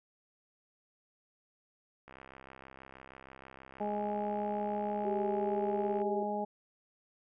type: click train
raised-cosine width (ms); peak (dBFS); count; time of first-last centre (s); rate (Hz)
0.5; -35; 262; 2.08-6.017; 66.3
type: harmonic tone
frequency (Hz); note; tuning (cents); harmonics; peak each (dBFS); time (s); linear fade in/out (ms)
207.7; G#3; 0; 1 / 2 / 3 / 4; -38 / -39 / -38 / -36; 3.8-6.45; 10
type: tone with pitch glide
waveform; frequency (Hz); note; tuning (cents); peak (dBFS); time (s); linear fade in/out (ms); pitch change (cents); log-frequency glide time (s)
sine; 392 to 397; G4 to G4; 0 to +22; -33; 5.05-6.23; 2; +22; 5.28-5.6
effects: none